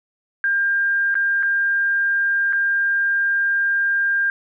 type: tone with dropouts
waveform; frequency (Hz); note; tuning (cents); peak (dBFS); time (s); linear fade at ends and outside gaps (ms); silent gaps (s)
sine; 1600; G6; +35; -16; 0.44-4.3; 1; 1.143-1.153 / 1.427-1.431 / 2.526-2.531
effects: none